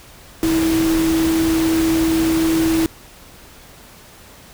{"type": "tone in noise", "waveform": "sine", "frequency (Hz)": 324.5, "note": "E4", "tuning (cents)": -27, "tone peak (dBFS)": -14, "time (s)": [0.43, 2.86], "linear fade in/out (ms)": 0, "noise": "pink", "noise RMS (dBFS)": -25, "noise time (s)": [0.43, 2.86], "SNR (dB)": 8, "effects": ["pink hiss -43 dBFS RMS until 4.53 s"]}